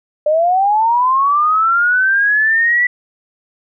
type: linear sweep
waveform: sine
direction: up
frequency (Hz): 591 to 1973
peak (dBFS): -10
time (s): 0.26-2.87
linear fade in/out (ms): 5
effects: none